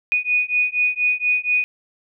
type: beating tone pair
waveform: sine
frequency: 2474 / 2478.2 Hz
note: D#7 / D#7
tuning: -10 / -8 cents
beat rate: 4.2 Hz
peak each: -20 dBFS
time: 0.12-1.64 s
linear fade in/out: 0 ms
effects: none